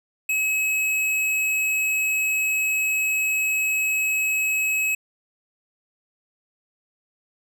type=tone; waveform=square; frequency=2565 Hz; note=E7; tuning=48 cents flat; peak=-21 dBFS; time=0.29-4.95 s; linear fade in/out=5 ms; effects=none